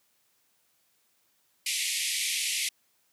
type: band-pass noise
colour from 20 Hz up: pink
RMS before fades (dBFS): -30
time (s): 1.66-2.69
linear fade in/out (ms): 5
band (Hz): 2000 to 12000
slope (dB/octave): 96
effects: white hiss -70 dBFS RMS until 3.12 s + high-pass 80 Hz 12 dB/octave